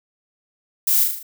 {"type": "noise with echo", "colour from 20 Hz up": "violet", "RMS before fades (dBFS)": -18, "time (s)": [0.87, 1.04], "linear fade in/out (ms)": 5, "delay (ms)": 38, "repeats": 5, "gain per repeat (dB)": -4, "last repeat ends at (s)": 1.23, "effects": []}